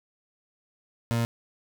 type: tone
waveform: 30% pulse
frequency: 116.54 Hz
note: A#2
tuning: in tune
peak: -21 dBFS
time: 1.11-1.25 s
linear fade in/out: 0 ms
effects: none